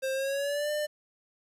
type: tone with pitch glide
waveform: square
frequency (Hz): 530 to 598.4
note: C5 to D5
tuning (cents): +22 to +32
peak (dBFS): -29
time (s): 0.02-0.87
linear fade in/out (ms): 20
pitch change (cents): +210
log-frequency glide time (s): 0.13-0.71
effects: resampled to 32000 Hz + 10-bit